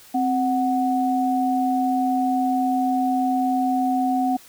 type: tone pair together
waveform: sine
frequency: 261.3 / 740 Hz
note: C4 / F#5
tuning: -2 / 0 cents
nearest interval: octave + tritone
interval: 1802 cents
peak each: -21 dBFS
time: 0.14-4.37 s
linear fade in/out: 10 ms
effects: white hiss -48 dBFS RMS until 4.48 s